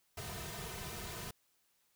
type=noise with comb filter; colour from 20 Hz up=pink; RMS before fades=-44 dBFS; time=0.17-1.31 s; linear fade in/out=5 ms; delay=3.6 ms; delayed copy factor=-1; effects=white hiss -75 dBFS RMS until 1.95 s